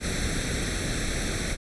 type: noise with comb filter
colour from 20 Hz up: pink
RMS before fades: -28 dBFS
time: 0-1.57 s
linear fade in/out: 50 ms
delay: 0.51 ms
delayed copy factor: +0.75
effects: resampled to 24000 Hz